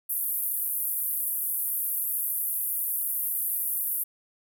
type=band-pass noise; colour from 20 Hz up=pink; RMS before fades=-29 dBFS; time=0.09-4.04 s; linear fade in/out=10 ms; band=11000 to 15000 Hz; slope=48 dB/octave; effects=none